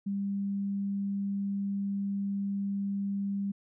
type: tone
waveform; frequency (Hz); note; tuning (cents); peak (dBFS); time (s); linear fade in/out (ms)
sine; 198.9; G3; +25; -29; 0.06-3.52; 10
effects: none